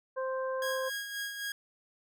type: harmonic tone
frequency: 523.3 Hz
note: C5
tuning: in tune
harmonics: 1 / 2 / 3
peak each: -32 / -38 / -43 dBFS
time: 0.16-0.9 s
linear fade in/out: 20 ms
type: tone with tremolo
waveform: sawtooth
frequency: 1640 Hz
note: G#6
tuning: 22 cents flat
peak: -30 dBFS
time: 0.62-1.52 s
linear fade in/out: 2 ms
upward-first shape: sine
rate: 3.8 Hz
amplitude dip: 50%
effects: none